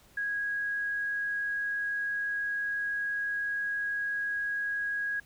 sine tone, 1651 Hz, G#6, 11 cents flat, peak -29 dBFS, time 0.17-5.2 s, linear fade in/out 5 ms, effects pink hiss -60 dBFS RMS until 5.25 s

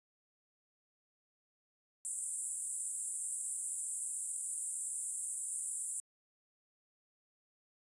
white band-pass noise, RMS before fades -40 dBFS, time 2.05-6 s, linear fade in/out 0 ms, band 7600 to 10000 Hz, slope 96 dB/octave, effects resampled to 24000 Hz

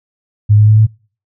sine tone with pitch steps, 104.7 / 106.16 / 107.64 / 109.15 Hz, G#2 / G#2 / A2 / A2, +15 / +38 / -38 / -13 cents, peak -4 dBFS, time 0.49-0.87 s, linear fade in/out 20 ms, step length 95 ms, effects noise-tail reverb RT60 0.4 s tail -26 dB re dry

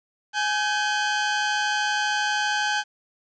sawtooth tone pair together, 836.8 / 1541 Hz, G#5 / G6, +13 / -30 cents, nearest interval major seventh, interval 1057 cents, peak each -21 dBFS, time 0.33-2.84 s, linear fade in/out 50 ms, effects resampled to 16000 Hz + 9-bit

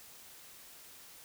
silence, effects white hiss -54 dBFS RMS until 1.24 s

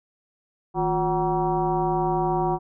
sine tone with frequency modulation, 554.4 Hz, C#5, in tune, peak -20 dBFS, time 0.74-2.59 s, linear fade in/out 50 ms, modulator 197 Hz, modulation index 2.2, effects none

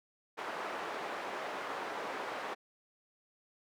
white band-pass noise, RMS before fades -40 dBFS, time 0.37-2.55 s, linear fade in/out 20 ms, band 400 to 1200 Hz, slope 12 dB/octave, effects none

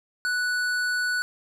sine tone with hard clipping, 1480 Hz, F#6, in tune, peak -25 dBFS, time 0.25-1.22 s, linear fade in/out 0 ms, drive 12 dB, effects none

